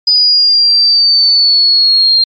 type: exponential sweep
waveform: sine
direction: down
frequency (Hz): 4972 to 4186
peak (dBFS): -5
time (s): 0.07-2.24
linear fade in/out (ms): 5
effects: MP3 32 kbps